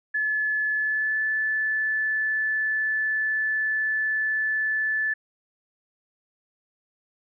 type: tone with pitch glide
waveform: sine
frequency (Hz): 1721 to 1742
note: A6 to A6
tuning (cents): -39 to -18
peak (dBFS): -22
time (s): 0.14-5.14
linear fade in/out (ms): 10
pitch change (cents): +21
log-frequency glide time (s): 0.75-1.2
effects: none